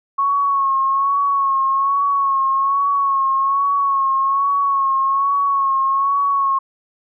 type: tone with vibrato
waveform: sine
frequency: 1100 Hz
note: C#6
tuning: 14 cents flat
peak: -14 dBFS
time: 0.18-6.59 s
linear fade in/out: 10 ms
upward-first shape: sine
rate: 1.2 Hz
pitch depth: 38 cents each way
effects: none